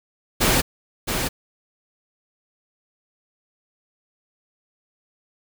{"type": "noise with echo", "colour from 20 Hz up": "pink", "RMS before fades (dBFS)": -18, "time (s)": [0.4, 0.62], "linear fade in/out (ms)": 20, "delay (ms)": 670, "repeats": 1, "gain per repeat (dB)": -6, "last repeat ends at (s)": 1.29, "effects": []}